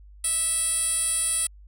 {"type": "tone with band-pass filter", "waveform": "10% pulse", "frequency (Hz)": 656, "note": "E5", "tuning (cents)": -9, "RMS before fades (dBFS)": -25, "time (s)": [0.24, 1.47], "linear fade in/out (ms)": 5, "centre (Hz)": 9500, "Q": 5, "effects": ["added 50 Hz sine -45 dBFS peak until 1.67 s"]}